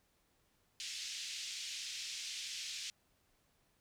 white band-pass noise, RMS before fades -44 dBFS, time 0.8-2.9 s, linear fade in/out 0 ms, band 2400 to 6300 Hz, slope 24 dB/octave, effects pink hiss -75 dBFS RMS until 3.8 s

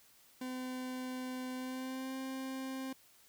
40% pulse tone with pitch glide, 255.3 to 264 Hz, C4 to C4, -42 to +16 cents, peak -38 dBFS, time 0.41-2.93 s, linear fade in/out 5 ms, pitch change +58 cents, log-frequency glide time 1.55-2.16 s, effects white hiss -64 dBFS RMS until 3.28 s

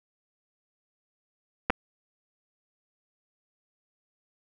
clicks, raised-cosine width 0.5 ms, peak -9 dBFS, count 2, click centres 1.699 / 1.703 s, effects none

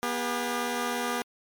10% pulse tone pair together, 241.9 / 401.9 Hz, B3 / G4, -36 / +43 cents, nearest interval major sixth, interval 879 cents, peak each -21 / -24 dBFS, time 0.03-1.22 s, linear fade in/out 0 ms, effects MP3 96 kbps

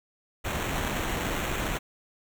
pink noise with sample-and-hold, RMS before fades -30 dBFS, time 0.44-1.79 s, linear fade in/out 20 ms, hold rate 4900 Hz, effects none

